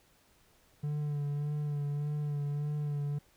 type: tone with vibrato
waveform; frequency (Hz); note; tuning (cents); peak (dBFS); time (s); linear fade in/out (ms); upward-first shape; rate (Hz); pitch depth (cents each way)
triangle; 146.5; D3; -4; -29; 0.83-3.19; 10; sine; 1.7; 29
effects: pink hiss -66 dBFS RMS until 3.36 s